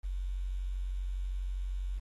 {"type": "tone with quantisation", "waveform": "sine", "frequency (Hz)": 46.24, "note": "F#1", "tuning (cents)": 0, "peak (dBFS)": -32, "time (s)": [0.03, 2], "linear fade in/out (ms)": 20, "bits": 10, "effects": ["AAC 32 kbps"]}